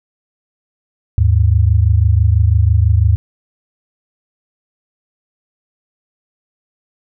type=tone pair together; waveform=sine; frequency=77.78 / 103.83 Hz; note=D#2 / G#2; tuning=0 / 0 cents; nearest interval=perfect fourth; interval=500 cents; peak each=-11 dBFS; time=1.18-3.16 s; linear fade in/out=0 ms; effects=none